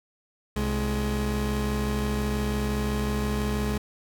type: tone pair together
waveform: 30% pulse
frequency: 65.8 / 210.7 Hz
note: C2 / G#3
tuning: +10 / +25 cents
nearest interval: octave + minor sixth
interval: 2015 cents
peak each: -25 dBFS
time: 0.56-3.78 s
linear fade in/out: 5 ms
effects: none